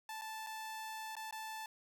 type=tone with dropouts; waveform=sawtooth; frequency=878 Hz; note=A5; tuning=4 cents flat; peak=-39 dBFS; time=0.09-1.66 s; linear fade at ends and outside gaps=2 ms; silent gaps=0.213-0.218 / 0.465-0.469 / 1.154-1.166 / 1.31-1.325 s; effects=none